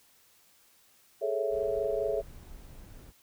sine chord, A major seventh, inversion third, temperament equal, 415.3 / 440 / 554.4 / 659.3 Hz, G#4 / A4 / C#5 / E5, 0 / 0 / 0 / 0 cents, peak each -33 dBFS, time 1.21-2.22 s, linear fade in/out 20 ms
brown noise, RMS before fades -48 dBFS, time 1.49-3.13 s, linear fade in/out 50 ms
effects white hiss -63 dBFS RMS until 3.22 s

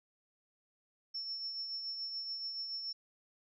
sine tone with tremolo, 5400 Hz, E8, 41 cents sharp, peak -36 dBFS, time 1.14-2.93 s, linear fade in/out 10 ms, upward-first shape triangle, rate 7 Hz, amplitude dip 45%, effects none

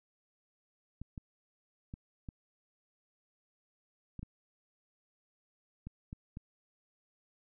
clicks, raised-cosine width 5 ms, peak -30 dBFS, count 9, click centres 1.016 / 1.178 / 1.939 / 2.288 / 4.193 / 4.23 / 5.87 / 6.129 / 6.371 s, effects none

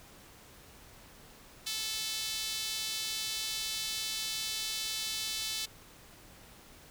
sawtooth tone with high-pass filter, 437.6 Hz, A4, 9 cents flat, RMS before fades -36 dBFS, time 1.66-5.66 s, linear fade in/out 10 ms, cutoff 3800 Hz, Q 1.9, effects pink hiss -55 dBFS RMS until 6.9 s

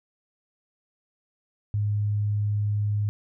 sine tone, 103.9 Hz, G#2, 1 cent sharp, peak -22 dBFS, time 1.74-3.09 s, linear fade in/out 0 ms, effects none

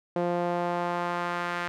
sawtooth tone with band-pass filter sweep, 174.61 Hz, F3, in tune, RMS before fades -29 dBFS, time 0.16-1.68 s, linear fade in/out 0 ms, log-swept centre 520 to 1600 Hz, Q 1.4, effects none

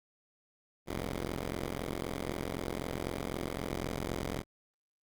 5% pulse tone pair together, 43.91 / 69.7 Hz, F1 / C#2, +10 / +10 cents, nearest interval minor sixth, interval 800 cents, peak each -25 / -28 dBFS, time 0.86-4.44 s, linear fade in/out 50 ms, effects Opus 32 kbps

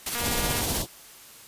white noise with tremolo, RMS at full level -28 dBFS, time 0.06-0.82 s, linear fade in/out 5 ms, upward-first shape sine, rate 16 Hz, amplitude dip 45%
click train, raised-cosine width 0.3 ms, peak -17 dBFS, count 110, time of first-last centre 0.15-0.608 s, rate 238 Hz
pink band-stop noise, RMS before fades -29 dBFS, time 0.19-0.87 s, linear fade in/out 50 ms, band 1000 to 3000 Hz, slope 48 dB/octave
effects white hiss -48 dBFS RMS until 1.47 s + resampled to 32000 Hz

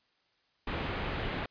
pink low-pass noise, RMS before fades -35 dBFS, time 0.67-1.46 s, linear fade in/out 5 ms, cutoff 3300 Hz, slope 24 dB/octave, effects white hiss -72 dBFS RMS until 1.5 s + resampled to 11025 Hz

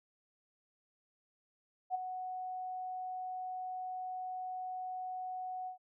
sine tone with ADSR envelope, 740 Hz, F#5, in tune, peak -29 dBFS, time 1.9-5.78 s, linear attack 47 ms, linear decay 14 ms, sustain -9 dB, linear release 110 ms, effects none

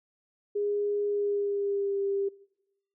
sine tone with pitch glide, 410.5 to 396.5 Hz, G#4 to G4, -20 to +20 cents, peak -26 dBFS, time 0.55-2.29 s, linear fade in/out 10 ms, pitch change -60 cents, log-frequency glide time 1.07-2.01 s, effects noise-tail reverb RT60 0.9 s tail -22 dB re dry

